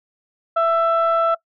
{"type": "tone pair together", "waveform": "sine", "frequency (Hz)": [664, 1329.5], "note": ["E5", "E6"], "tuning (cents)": [12, 14], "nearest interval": "octave", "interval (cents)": 1202, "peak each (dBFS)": -16, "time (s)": [0.56, 1.35], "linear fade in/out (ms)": 10, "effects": ["noise-tail reverb RT60 0.1 s tail -21 dB re dry", "tanh soft clip ceiling -10 dBFS"]}